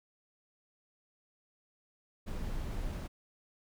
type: noise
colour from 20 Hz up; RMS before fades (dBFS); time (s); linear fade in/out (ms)
brown; -37; 2.26-3.08; 20
effects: none